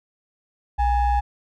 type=ring-modulated tone; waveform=triangle; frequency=440 Hz; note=A4; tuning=in tune; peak=-12 dBFS; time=0.78-1.21 s; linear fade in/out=20 ms; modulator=379 Hz; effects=none